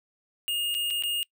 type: tone with dropouts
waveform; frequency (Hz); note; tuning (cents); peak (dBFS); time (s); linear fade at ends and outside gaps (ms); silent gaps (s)
square; 2841; F7; +29; -27; 0.48-1.23; 0; 0.743-0.749 / 0.903-0.907 / 1.024-1.036
effects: noise-tail reverb RT60 0.1 s tail -23 dB re dry